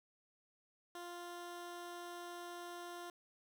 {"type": "tone", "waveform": "15% pulse", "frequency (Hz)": 349.2, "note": "F4", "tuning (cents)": 0, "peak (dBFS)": -40, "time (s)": [0.95, 3.1], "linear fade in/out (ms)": 2, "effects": []}